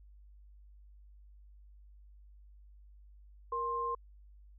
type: tone pair together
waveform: sine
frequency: 470 / 1055.1 Hz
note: A#4 / C6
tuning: +14 / +14 cents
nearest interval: octave + major second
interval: 1400 cents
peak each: -39 / -33 dBFS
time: 3.52-3.95 s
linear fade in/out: 5 ms
effects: added 50 Hz sine -54 dBFS peak until 4.58 s